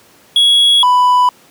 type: tone pair in turn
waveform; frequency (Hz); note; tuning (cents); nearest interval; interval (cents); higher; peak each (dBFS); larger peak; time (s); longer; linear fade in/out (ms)
triangle; 3340 / 993; G#7 / B5; +9 / +9; octave + major sixth; 2100; first; -5; neither; 0.36-0.83 / 0.83-1.29; first; 2
effects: pink hiss -46 dBFS RMS until 1.5 s + high-pass 150 Hz 12 dB/octave